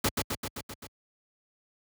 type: noise with echo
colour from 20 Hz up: pink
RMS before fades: -25 dBFS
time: 0.04-0.09 s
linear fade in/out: 5 ms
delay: 130 ms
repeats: 6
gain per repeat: -3 dB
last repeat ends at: 0.87 s
effects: high-pass 60 Hz 12 dB/octave